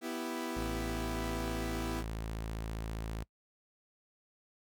sawtooth chord, E minor, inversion second, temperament equal, 246.9 / 329.6 / 392 Hz, B3 / E4 / G4, 0 / 0 / 0 cents, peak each -36 / -35 / -40 dBFS, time 0.01-2.04 s, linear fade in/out 50 ms
sawtooth tone, 55 Hz, A1, in tune, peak -33 dBFS, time 0.56-3.24 s, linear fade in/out 10 ms
effects noise-tail reverb RT60 0.1 s tail -24 dB re dry

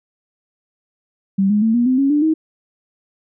sine tone with pitch steps, 194.6 / 208.6 / 223.5 / 239.6 / 256.8 / 275.2 / 295 / 316.1 Hz, G3 / G#3 / A3 / A#3 / C4 / C#4 / D4 / D#4, -12 / +8 / +27 / +48 / -32 / -12 / +8 / +27 cents, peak -12 dBFS, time 1.38-2.34 s, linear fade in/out 10 ms, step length 120 ms, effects none

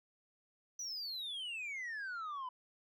sine exponential sweep, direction down, 6000 to 987.8 Hz, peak -37 dBFS, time 0.79-2.49 s, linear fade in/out 5 ms, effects tanh soft clip ceiling -39 dBFS

